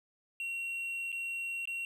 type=tone with dropouts; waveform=triangle; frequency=2739 Hz; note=F7; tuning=34 cents flat; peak=-33 dBFS; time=0.4-1.85 s; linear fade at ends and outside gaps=1 ms; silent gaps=1.119-1.126 / 1.655-1.674 s; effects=none